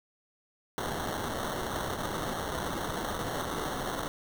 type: noise with sample-and-hold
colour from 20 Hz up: white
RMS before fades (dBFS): -34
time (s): 0.78-4.08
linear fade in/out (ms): 0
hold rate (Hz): 2450
effects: none